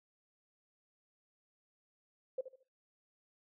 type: tone with echo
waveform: sine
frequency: 520 Hz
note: C5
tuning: 11 cents flat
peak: -33 dBFS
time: 2.38-2.41 s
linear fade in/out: 5 ms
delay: 74 ms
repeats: 3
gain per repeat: -11 dB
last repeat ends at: 2.632 s
effects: noise-tail reverb RT60 0.4 s tail -23 dB re dry